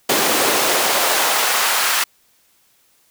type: noise with high-pass filter sweep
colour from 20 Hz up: pink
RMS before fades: -17 dBFS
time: 0.09-2.04 s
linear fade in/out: 5 ms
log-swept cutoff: 320 to 1200 Hz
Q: 1.1
effects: white hiss -58 dBFS RMS until 3.1 s